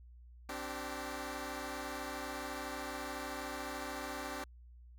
10% pulse chord, C suspended second, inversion none, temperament equal with one note detuned, 261.6 / 293.7 / 385.5 Hz, C4 / D4 / G4, 0 / 0 / -29 cents, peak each -36 / -35 / -38 dBFS, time 0.49-4.44 s, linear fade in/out 2 ms, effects added 60 Hz sine -53 dBFS peak until 4.98 s

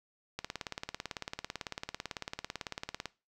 click train, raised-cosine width 0.2 ms, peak -19 dBFS, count 49, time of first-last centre 0.39-3.057 s, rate 18 Hz, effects noise-tail reverb RT60 0.3 s tail -20 dB re dry

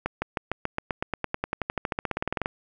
accelerating click train, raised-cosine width 0.5 ms, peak -11 dBFS, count 28, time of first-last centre 0.06-2.459 s, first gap 160 ms, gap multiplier 0.95, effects none

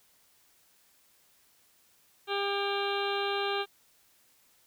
harmonic tone with a mistuned harmonic, 400.3 Hz, G4, 36 cents sharp, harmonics 1 / 2 / 3 / 4 / 6 / 7 / 8 / 9 / 10, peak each -32 / -35 / -37 / -38 / -40 / -40 / -41 / -42 / -42 dBFS, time 2.27-3.66 s, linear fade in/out 50 ms, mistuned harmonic 6, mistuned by -36 cents, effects white hiss -65 dBFS RMS until 4.66 s

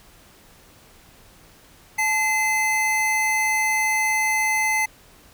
square tone pair together, 865.3 / 2058 Hz, A5 / C7, -29 / -29 cents, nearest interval octave + minor third, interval 1500 cents, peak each -25 / -21 dBFS, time 1.98-4.86 s, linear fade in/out 10 ms, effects pink hiss -51 dBFS RMS until 5.33 s

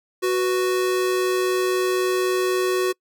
square tone pair together, 370 / 493.9 Hz, F#4 / B4, 0 / 0 cents, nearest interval perfect fourth, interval 500 cents, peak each -20 / -29 dBFS, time 0.22-2.93 s, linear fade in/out 20 ms, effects noise-tail reverb RT60 0.1 s tail -26 dB re dry

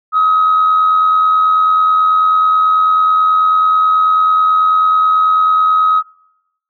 sine tone with amplitude modulation, 1269 Hz, D#6, 34 cents sharp, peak -5 dBFS, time 0.12-6.03 s, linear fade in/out 50 ms, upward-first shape sine, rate 89.2 Hz, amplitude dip 40%, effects noise-tail reverb RT60 0.9 s tail -25 dB re dry + tanh soft clip ceiling -4 dBFS

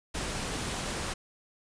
pink noise, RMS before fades -34 dBFS, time 0.14-1.14 s, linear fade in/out 10 ms, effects resampled to 22050 Hz

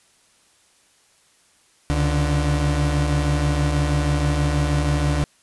35% pulse tone pair together, 70.38 / 147 Hz, C#2 / D3, +27 / +2 cents, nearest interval octave + minor second, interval 1275 cents, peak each -19 dBFS, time 1.9-5.24 s, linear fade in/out 0 ms, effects white hiss -58 dBFS RMS until 5.42 s + resampled to 24000 Hz

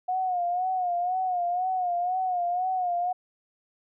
sine tone with vibrato, 724 Hz, F#5, 38 cents flat, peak -24 dBFS, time 0.08-3.13 s, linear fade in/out 10 ms, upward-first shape sine, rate 2 Hz, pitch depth 66 cents each way, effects none

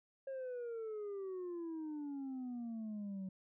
sine exponential sweep, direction down, 544 to 186.8 Hz, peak -38 dBFS, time 0.27-3.29 s, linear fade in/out 5 ms, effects tanh soft clip ceiling -40 dBFS

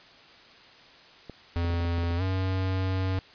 clicks, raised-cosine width 2 ms, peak -26 dBFS, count 9, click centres 1.297 / 1.647 / 1.703 / 1.739 / 1.805 / 1.85 / 1.983 / 2.036 / 2.108 s
square tone with pitch glide, 85.4 to 94.21 Hz, F2 to F#2, -38 to +32 cents, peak -26 dBFS, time 1.56-3.19 s, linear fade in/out 0 ms, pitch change +170 cents, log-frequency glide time 2.17-2.22 s
effects white hiss -52 dBFS RMS until 3.34 s + resampled to 11025 Hz

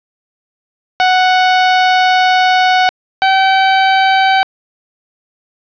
sawtooth tone pair in turn, 740 / 767.9 Hz, F#5 / G5, 0 / -36 cents, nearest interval minor second, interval 64 cents, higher second, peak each -4 dBFS, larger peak neither, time 1-2.89 / 3.22-4.43 s, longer first, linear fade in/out 0 ms, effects resampled to 11025 Hz + 7-bit

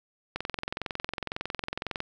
click train, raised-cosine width 0.3 ms, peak -15 dBFS, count 37, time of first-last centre 0.36-2.004 s, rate 21.9 Hz, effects none

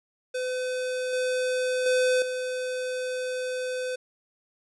square tone with level steps, 507 Hz, B4, 45 cents sharp, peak -28 / -25 / -21 / -29 dBFS, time 0.34-3.96 s, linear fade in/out 10 ms, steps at 1.13 / 1.86 / 2.22 s, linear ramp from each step 2 ms, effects resampled to 24000 Hz + 10-bit

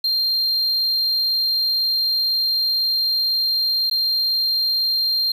triangle tone with dropouts, 4186 Hz, C8, in tune, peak -16 dBFS, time 0.04-5.32 s, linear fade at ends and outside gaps 5 ms, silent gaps 3.899-3.911 s, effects 8-bit

